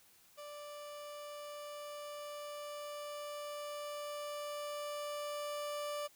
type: tone with level ramp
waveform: 30% pulse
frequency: 587.3 Hz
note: D5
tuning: in tune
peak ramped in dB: -44 to -35 dBFS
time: 0.37-6.08 s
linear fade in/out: 20 ms
effects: white hiss -65 dBFS RMS until 6.15 s